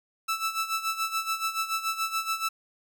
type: tone with tremolo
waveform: sawtooth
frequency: 1318.5 Hz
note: E6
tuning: in tune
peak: -21 dBFS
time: 0.28-2.49 s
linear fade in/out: 10 ms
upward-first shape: sine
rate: 7 Hz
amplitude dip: 75%
effects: none